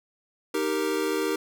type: chord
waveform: square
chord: Eb major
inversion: none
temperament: equal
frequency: 311.1 / 392 / 466.2 Hz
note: Eb4 / G4 / Bb4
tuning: 0 / 0 / 0 cents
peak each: -30 / -29 / -30 dBFS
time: 0.54-1.36 s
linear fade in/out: 5 ms
effects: none